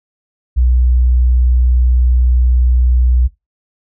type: tone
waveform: sine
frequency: 61.74 Hz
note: B1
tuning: in tune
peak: -8 dBFS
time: 0.56-3.28 s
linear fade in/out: 20 ms
effects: noise-tail reverb RT60 0.2 s tail -19 dB re dry